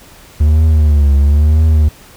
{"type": "tone with vibrato", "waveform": "triangle", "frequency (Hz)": 74.4, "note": "D2", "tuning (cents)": 23, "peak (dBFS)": -4, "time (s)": [0.4, 1.89], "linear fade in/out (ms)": 10, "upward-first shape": "triangle", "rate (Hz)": 1, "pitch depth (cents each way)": 120, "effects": ["pink hiss -40 dBFS RMS until 2.16 s"]}